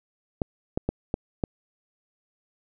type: clicks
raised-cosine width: 2 ms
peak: -11 dBFS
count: 5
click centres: 0.418 / 0.775 / 0.89 / 1.141 / 1.438 s
effects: none